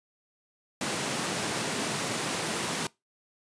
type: high-pass noise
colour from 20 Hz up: pink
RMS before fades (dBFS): -31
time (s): 0.81-2.87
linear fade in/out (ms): 2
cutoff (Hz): 140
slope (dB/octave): 24
effects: noise-tail reverb RT60 0.2 s tail -22 dB re dry + resampled to 22050 Hz